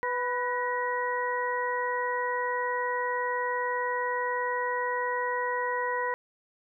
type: harmonic tone with a mistuned harmonic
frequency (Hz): 494.7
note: B4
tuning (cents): +3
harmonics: 1 / 2 / 3 / 4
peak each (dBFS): -32 / -30 / -38 / -33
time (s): 0.03-6.14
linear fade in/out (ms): 0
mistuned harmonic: 4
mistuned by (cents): -62
effects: none